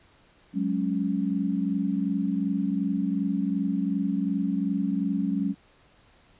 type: chord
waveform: sine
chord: F# suspended second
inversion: none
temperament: equal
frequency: 185 / 207.7 / 277.2 Hz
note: F#3 / G#3 / C#4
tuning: 0 / 0 / 0 cents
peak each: -28 dBFS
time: 0.53-5.55 s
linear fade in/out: 50 ms
effects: pink hiss -59 dBFS RMS until 6.39 s + resampled to 8000 Hz